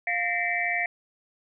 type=tone cluster; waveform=sine; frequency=701 / 1821 / 1913 / 2073 / 2304 Hz; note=F5 / A#6 / A#6 / C7 / D7; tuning=+6 / -41 / +44 / -17 / -34 cents; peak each=-31 / -31 / -33 / -29 / -30 dBFS; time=0.07-0.86 s; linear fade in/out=2 ms; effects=none